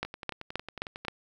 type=two click trains; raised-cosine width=0.3 ms; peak=-14 / -23 dBFS; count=5 / 12; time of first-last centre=0.03-1.083 / 0.05-1.05 s; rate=3.8 / 11 Hz; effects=9-bit